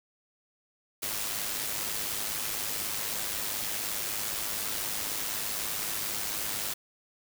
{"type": "noise with amplitude modulation", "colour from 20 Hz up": "white", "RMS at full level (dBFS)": -31, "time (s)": [1.02, 6.74], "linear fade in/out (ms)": 10, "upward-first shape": "sine", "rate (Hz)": 104, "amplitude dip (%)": 45, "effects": []}